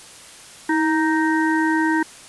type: harmonic tone with a mistuned harmonic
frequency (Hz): 311.1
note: D#4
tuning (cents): 0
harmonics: 1 / 3 / 5 / 6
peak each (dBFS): -18 / -23 / -25 / -26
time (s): 0.69-2.03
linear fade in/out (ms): 5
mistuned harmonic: 1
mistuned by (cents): +46
effects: white hiss -42 dBFS RMS until 2.28 s + resampled to 24000 Hz